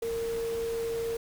sine tone in noise, 459.9 Hz, A#4, 23 cents flat, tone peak -29 dBFS, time 0.02-1.17 s, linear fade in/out 5 ms, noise pink, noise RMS -43 dBFS, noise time 0.02-1.17 s, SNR +11 dB, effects none

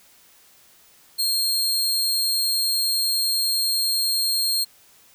sawtooth tone, 4230 Hz, C8, 18 cents sharp, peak -17 dBFS, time 1.18-4.65 s, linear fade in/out 20 ms, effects white hiss -54 dBFS RMS until 5.14 s

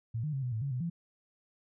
sine tone with pitch steps, 114.3 / 152 / 135.2 / 124.6 / 110.2 / 139.5 / 125.4 / 169.5 Hz, A#2 / D#3 / C#3 / B2 / A2 / C#3 / B2 / E3, -34 / -40 / -43 / +16 / +3 / +11 / +27 / +49 cents, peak -31 dBFS, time 0.14-0.9 s, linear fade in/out 10 ms, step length 95 ms, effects none

